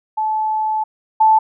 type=tone pair in turn; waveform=sine; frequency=867 / 875.6 Hz; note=A5 / A5; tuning=-26 / -9 cents; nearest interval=unison; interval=17 cents; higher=second; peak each=-16 / -8 dBFS; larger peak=second; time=0.17-0.84 / 1.2-1.39 s; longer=first; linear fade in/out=10 ms; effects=none